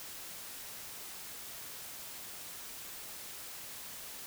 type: silence
effects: white hiss -46 dBFS RMS until 4.26 s